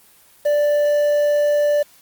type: tone with quantisation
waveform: triangle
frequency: 587.3 Hz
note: D5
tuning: in tune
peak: -12 dBFS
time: 0.45-1.83 s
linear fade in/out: 10 ms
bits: 6
effects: white hiss -51 dBFS RMS until 2.01 s + Opus 24 kbps